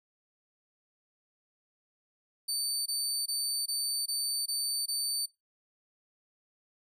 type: tone bursts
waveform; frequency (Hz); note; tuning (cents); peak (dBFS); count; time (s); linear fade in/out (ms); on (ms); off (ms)
25% pulse; 4568; D8; -49; -26; 7; 2.48-5.26; 10; 380; 20
effects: noise-tail reverb RT60 0.2 s tail -19 dB re dry